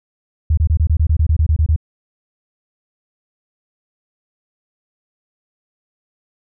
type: tone bursts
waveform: sine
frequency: 77.9 Hz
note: D#2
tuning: 3 cents sharp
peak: -10 dBFS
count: 13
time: 0.5-1.762 s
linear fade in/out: 5 ms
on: 74 ms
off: 25 ms
effects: none